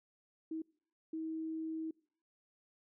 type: tone bursts at uneven times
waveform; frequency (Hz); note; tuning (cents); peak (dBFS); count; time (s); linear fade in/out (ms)
sine; 320; D#4; +49; -37; 2; 0.51-0.62 / 1.13-1.91; 5
effects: noise-tail reverb RT60 0.6 s tail -25 dB re dry